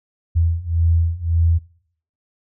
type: beating tone pair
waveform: sine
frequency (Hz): 82.41 / 84.21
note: E2 / E2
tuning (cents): 0 / +37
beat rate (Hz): 1.8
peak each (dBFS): -19 / -17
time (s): 0.35-1.59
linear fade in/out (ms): 20
effects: noise-tail reverb RT60 0.6 s tail -22 dB re dry